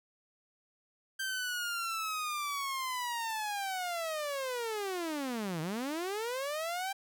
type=linear two-way sweep; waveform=sawtooth; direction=down then up; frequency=1572 to 151.6 to 793 Hz; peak=-30 dBFS; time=1.19-6.93 s; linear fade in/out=10 ms; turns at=5.61 s; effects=none